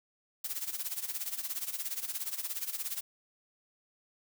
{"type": "noise with tremolo", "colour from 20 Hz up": "blue", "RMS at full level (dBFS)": -34, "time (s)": [0.44, 3.01], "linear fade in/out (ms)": 5, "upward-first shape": "sine", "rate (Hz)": 17, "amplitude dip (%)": 80, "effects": []}